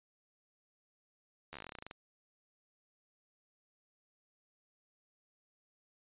slowing click train, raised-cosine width 0.3 ms, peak -29 dBFS, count 16, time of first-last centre 1.53-1.911 s, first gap 12 ms, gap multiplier 1.1, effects resampled to 8000 Hz

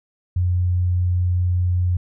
sine tone, 89.5 Hz, F2, 43 cents sharp, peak -16 dBFS, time 0.36-1.97 s, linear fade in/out 5 ms, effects none

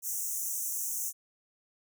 pink high-pass noise, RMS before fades -34 dBFS, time 0.02-1.13 s, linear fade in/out 50 ms, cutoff 5900 Hz, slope 96 dB/octave, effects none

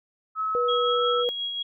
sine tone with pitch glide, 1290 to 1319.4 Hz, E6 to E6, -38 to +1 cents, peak -24 dBFS, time 0.35-1.25 s, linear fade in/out 50 ms, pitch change +39 cents, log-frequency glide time 0.82-1.03 s
sine tone, 485.5 Hz, B4, 30 cents flat, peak -23 dBFS, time 0.55-1.29 s, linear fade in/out 0 ms
sine tone with tremolo, 3300 Hz, G#7, 12 cents flat, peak -26 dBFS, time 0.68-1.63 s, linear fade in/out 10 ms, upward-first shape sine, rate 5.6 Hz, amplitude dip 35%
effects none

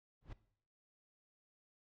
brown noise with exponential growth, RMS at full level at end -41 dBFS, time 0.21-0.33 s, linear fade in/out 5 ms, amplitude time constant 26 ms, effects noise-tail reverb RT60 0.6 s tail -17 dB re dry + low-pass 4000 Hz 12 dB/octave

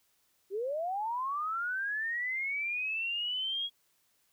sine linear sweep, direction up, 370 to 3322 Hz, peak -31 dBFS, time 0.5-3.7 s, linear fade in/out 50 ms, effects white hiss -72 dBFS RMS until 4.32 s

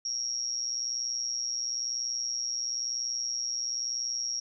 sine tone with amplitude modulation, 5600 Hz, F8, 4 cents sharp, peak -26 dBFS, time 0.05-4.4 s, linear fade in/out 5 ms, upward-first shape sine, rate 121 Hz, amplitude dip 80%, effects none

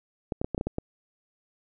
clicks, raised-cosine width 2 ms, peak -15 dBFS, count 8, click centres 0.322 / 0.415 / 0.445 / 0.547 / 0.579 / 0.611 / 0.67 / 0.784 s, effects none

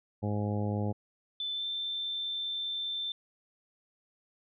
harmonic tone, 103.83 Hz, G#2, in tune, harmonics 1 / 2 / 3 / 4 / 5 / 6 / 7 / 8, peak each -31 / -34 / -40 / -41 / -40 / -46 / -45 / -44 dBFS, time 0.22-0.93 s, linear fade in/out 20 ms
sine tone with pitch glide, 3520 to 3555 Hz, A7 to A7, 0 to +17 cents, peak -32 dBFS, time 1.4-3.12 s, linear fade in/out 2 ms, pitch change +17 cents, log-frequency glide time 1.53-1.65 s
effects none

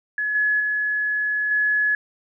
sine tone with level steps, 1698 Hz, G#6, 38 cents sharp, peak -21 / -17 / -20 / -17 dBFS, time 0.18-1.95 s, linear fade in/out 2 ms, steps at 0.35 / 0.6 / 1.51 s, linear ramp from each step 2 ms, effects none

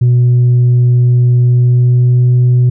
sine tone with pitch glide, 122.8 to 124.01 Hz, B2 to B2, -9 to +8 cents, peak -3 dBFS, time 0.01-2.7 s, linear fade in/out 10 ms, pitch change +17 cents, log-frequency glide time 1.45-2.3 s, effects tanh soft clip ceiling -4 dBFS

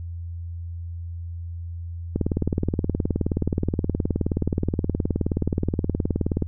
click train, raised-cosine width 3 ms, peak -9 dBFS, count 82, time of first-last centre 2.16-6.423 s, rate 19 Hz, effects added 85 Hz sine -30 dBFS peak until 6.47 s

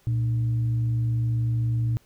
sine tone with frequency modulation, 116.54 Hz, A#2, in tune, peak -21 dBFS, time 0.07-1.97 s, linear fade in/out 0 ms, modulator 181 Hz, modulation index 0.22, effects pink hiss -61 dBFS RMS until 2.05 s

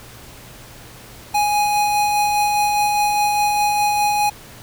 square tone with tremolo, 830.6 Hz, G#5, in tune, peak -15 dBFS, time 1.34-4.3 s, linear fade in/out 10 ms, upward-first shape sine, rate 4.9 Hz, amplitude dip 25%, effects added 119 Hz sine -46 dBFS peak until 4.62 s + pink hiss -41 dBFS RMS until 4.62 s

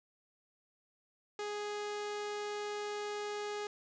sawtooth tone, 415.3 Hz, G#4, in tune, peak -33 dBFS, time 1.39-3.67 s, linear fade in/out 2 ms, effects resampled to 16000 Hz + 10-bit

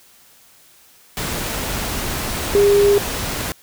sine tone in noise, 404.9 Hz, G#4, 44 cents flat, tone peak -10 dBFS, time 2.55-2.98 s, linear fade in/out 0 ms, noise pink, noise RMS -24 dBFS, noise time 1.17-3.52 s, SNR +11 dB, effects white hiss -50 dBFS RMS until 3.62 s

